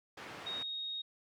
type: band-pass noise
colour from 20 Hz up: white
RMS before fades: -48 dBFS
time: 0.17-0.63 s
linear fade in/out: 5 ms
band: 100 to 2100 Hz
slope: 12 dB/octave
type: tone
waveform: sine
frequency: 3741 Hz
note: A#7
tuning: 5 cents sharp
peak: -37 dBFS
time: 0.46-1.02 s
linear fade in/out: 10 ms
effects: none